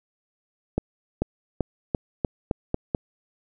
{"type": "accelerating click train", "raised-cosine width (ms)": 2, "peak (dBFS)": -9, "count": 8, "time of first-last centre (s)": [0.78, 2.948], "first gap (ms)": 440, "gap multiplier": 0.88, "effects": []}